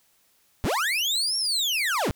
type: linear two-way sweep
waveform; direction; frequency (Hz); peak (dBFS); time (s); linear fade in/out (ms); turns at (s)
35% pulse; up then down; 35.98 to 5570 to 35.98; -21; 0.64-2.11; 0; 1.37
effects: white hiss -64 dBFS RMS until 2.15 s